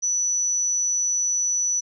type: tone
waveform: sine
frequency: 5940 Hz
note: F#8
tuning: 6 cents sharp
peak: -20 dBFS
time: 0.02-1.81 s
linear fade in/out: 20 ms
effects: none